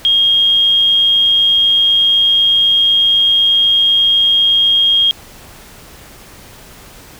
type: tone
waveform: sine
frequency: 3246 Hz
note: G#7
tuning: 40 cents flat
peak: -8 dBFS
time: 0.05-5.11 s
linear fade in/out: 0 ms
effects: pink hiss -38 dBFS RMS until 7.19 s